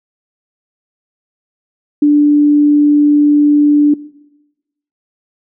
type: tone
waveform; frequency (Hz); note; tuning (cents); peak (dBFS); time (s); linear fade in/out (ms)
sine; 293.7; D4; 0; -5; 2.02-3.94; 5
effects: noise-tail reverb RT60 1.0 s tail -20 dB re dry